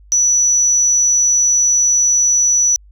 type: tone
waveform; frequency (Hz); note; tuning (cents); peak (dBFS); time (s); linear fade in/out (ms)
sine; 5920; F#8; 0; -9; 0.12-2.76; 0
effects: tanh soft clip ceiling -6 dBFS + added 50 Hz sine -41 dBFS peak until 2.91 s